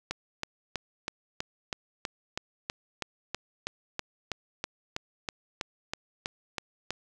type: click train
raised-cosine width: 0.2 ms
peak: -14 dBFS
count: 22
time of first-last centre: 0.11-6.906 s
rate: 3.09 Hz
effects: none